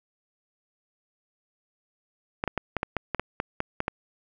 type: clicks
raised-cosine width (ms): 0.5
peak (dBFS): -11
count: 12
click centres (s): 2.439 / 2.477 / 2.577 / 2.767 / 2.831 / 2.967 / 3.147 / 3.196 / 3.401 / 3.604 / 3.804 / 3.881
effects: none